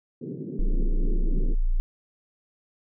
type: band-pass noise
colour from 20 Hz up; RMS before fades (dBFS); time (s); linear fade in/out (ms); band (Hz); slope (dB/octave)
pink; -35; 0.21-1.55; 10; 140 to 420; 48
type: tone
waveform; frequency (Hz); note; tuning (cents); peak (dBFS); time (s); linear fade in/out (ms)
sine; 28.74; A#0; -24; -19; 0.59-1.8; 0
effects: none